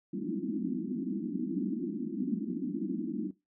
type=band-pass noise; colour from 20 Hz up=pink; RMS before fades=-34 dBFS; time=0.13-3.31 s; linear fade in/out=10 ms; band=180 to 340 Hz; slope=96 dB/octave; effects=noise-tail reverb RT60 0.2 s tail -18 dB re dry